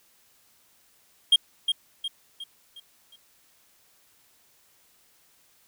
triangle tone with echo, 3227 Hz, G7, 50 cents sharp, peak -12 dBFS, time 1.32-1.36 s, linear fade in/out 5 ms, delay 360 ms, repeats 5, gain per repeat -7 dB, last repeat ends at 3.16 s, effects white hiss -62 dBFS RMS until 5.67 s

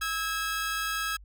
sawtooth tone pair together, 1300 / 1637.9 Hz, E6 / G#6, -24 / -24 cents, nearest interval major third, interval 400 cents, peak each -28 / -28 dBFS, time 0.01-1.17 s, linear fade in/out 10 ms, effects added 50 Hz sine -47 dBFS peak until 1.24 s

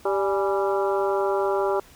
harmonic tone with a mistuned harmonic, 196 Hz, G3, in tune, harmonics 2 / 3 / 4 / 5 / 6 / 7, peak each -23 / -27 / -29 / -31 / -33 / -34 dBFS, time 0.05-1.8 s, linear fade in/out 5 ms, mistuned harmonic 4, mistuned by +90 cents, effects pink hiss -51 dBFS RMS until 1.95 s

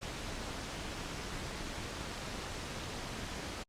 pink noise with amplitude modulation, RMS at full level -38 dBFS, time 0.01-3.64 s, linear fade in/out 20 ms, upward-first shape sine, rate 248 Hz, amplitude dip 65%, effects low-pass 7000 Hz 12 dB/octave + Opus 48 kbps

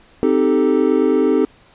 triangle chord, A half-diminished seventh, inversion first, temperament equal, 261.6 / 311.1 / 392 / 440 Hz, C4 / Eb4 / G4 / A4, 0 / 0 / 0 / 0 cents, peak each -16 dBFS, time 0.23-1.45 s, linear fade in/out 0 ms, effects pink hiss -50 dBFS RMS until 1.74 s + resampled to 8000 Hz

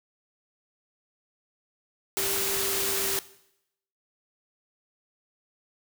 sine tone in noise, 392 Hz, G4, in tune, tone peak -34 dBFS, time 2.17-3.19 s, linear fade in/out 0 ms, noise white, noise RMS -28 dBFS, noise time 2.17-3.19 s, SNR -9 dB, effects noise-tail reverb RT60 0.8 s tail -18 dB re dry

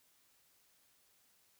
silence, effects white hiss -71 dBFS RMS until 1.59 s

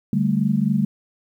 sine chord, D suspended fourth, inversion none, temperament equal, 146.83 / 196 / 220 Hz, D3 / G3 / A3, 0 / 0 / 0 cents, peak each -23 / -20 / -21 dBFS, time 0.13-0.85 s, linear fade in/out 2 ms, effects 9-bit

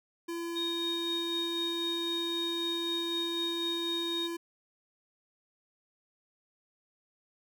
square tone, 338.6 Hz, E4, 46 cents sharp, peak -35 dBFS, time 0.28-4.37 s, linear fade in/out 10 ms
sine tone with tremolo, 3729 Hz, A#7, in tune, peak -31 dBFS, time 0.55-4.28 s, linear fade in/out 20 ms, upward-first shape sine, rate 3.9 Hz, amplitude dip 30%
effects none

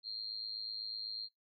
sine tone with amplitude modulation, 4200 Hz, C8, 6 cents sharp, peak -35 dBFS, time 0.03-1.29 s, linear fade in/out 50 ms, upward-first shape sine, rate 108 Hz, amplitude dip 85%, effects noise-tail reverb RT60 0.2 s tail -26 dB re dry + MP3 48 kbps

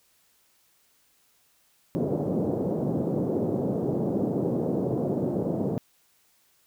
pink band-pass noise, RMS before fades -27 dBFS, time 1.95-5.78 s, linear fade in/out 0 ms, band 140 to 560 Hz, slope 24 dB/octave, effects white hiss -65 dBFS RMS until 6.66 s

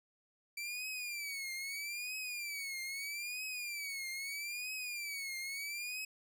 sawtooth tone with vibrato, 2321 Hz, D7, 21 cents flat, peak -36 dBFS, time 0.57-6.05 s, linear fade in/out 5 ms, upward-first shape triangle, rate 0.78 Hz, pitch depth 170 cents each way, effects none

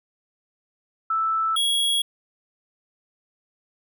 sine / square tone pair in turn, 1318.5 / 3322 Hz, E6 / G#7, 0 / 0 cents, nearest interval octave + major third, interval 1600 cents, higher second, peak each -20 dBFS, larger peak neither, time 1.1-1.56 / 1.56-2.02 s, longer neither, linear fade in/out 5 ms, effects none

